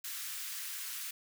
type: high-pass noise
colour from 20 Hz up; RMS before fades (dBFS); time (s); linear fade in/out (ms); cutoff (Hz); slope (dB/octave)
white; -41; 0.04-1.11; 5; 1300; 24
effects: none